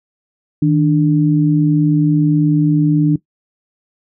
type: tone pair together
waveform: sine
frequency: 156.7 / 295.1 Hz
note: D#3 / D4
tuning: +13 / +8 cents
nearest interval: major seventh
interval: 1095 cents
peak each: -12 dBFS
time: 0.62-3.16 s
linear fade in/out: 5 ms
effects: noise-tail reverb RT60 0.1 s tail -18 dB re dry